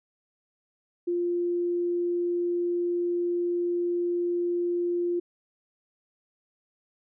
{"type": "tone", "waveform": "sine", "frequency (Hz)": 349.2, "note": "F4", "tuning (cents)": 0, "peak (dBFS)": -24, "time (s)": [1.07, 5.2], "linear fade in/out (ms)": 10, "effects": []}